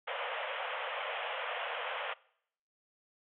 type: band-pass noise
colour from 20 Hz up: pink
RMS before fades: -38 dBFS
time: 0.07-2.14 s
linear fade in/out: 10 ms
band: 480 to 3300 Hz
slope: 96 dB/octave
effects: noise-tail reverb RT60 0.7 s tail -23 dB re dry